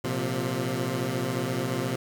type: chord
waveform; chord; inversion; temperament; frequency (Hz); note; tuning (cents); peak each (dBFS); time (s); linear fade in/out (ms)
15% pulse; Bb suspended second; none; equal with one note detuned; 116.54 / 130.81 / 177.36; Bb2 / C3 / F3; 0 / 0 / +27; -26 / -23 / -27; 0.04-1.96; 5
effects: 9-bit